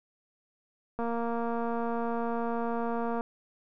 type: click train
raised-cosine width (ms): 1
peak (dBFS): -20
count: 518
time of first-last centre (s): 0.99-3.209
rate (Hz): 233
effects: none